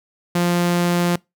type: tone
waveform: sawtooth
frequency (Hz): 174.61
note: F3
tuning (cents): 0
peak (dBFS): -12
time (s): 0.35-1.16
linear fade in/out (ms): 5
effects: noise-tail reverb RT60 0.2 s tail -24 dB re dry